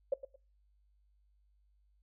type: tone with echo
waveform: sine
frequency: 545 Hz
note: C#5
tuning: 29 cents flat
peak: -26 dBFS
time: 0.12-0.14 s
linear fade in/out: 5 ms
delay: 110 ms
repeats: 2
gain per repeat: -13 dB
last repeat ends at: 0.36 s
effects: noise-tail reverb RT60 0.3 s tail -21 dB re dry + added 50 Hz sine -67 dBFS peak until 2.02 s